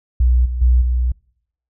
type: tone with level steps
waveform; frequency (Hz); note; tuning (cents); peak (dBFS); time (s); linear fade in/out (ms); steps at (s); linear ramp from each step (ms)
sine; 61.5; B1; -7; -10 / -19 / -9 / -14; 0.2-1.12; 5; 0.45 / 0.61 / 0.81; 10
effects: noise-tail reverb RT60 0.7 s tail -26 dB re dry